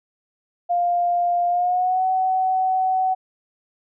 sine tone with pitch glide, 701 to 751.3 Hz, F5 to F#5, +6 to +26 cents, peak -17 dBFS, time 0.69-3.15 s, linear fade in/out 20 ms, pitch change +120 cents, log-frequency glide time 1.48-2.05 s, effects none

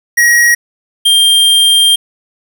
square tone pair in turn, 1897 / 3190 Hz, A#6 / G7, +30 / +30 cents, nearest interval major sixth, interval 900 cents, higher second, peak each -6 dBFS, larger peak neither, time 0.17-0.55 / 1.05-1.96 s, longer second, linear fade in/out 10 ms, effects 7-bit

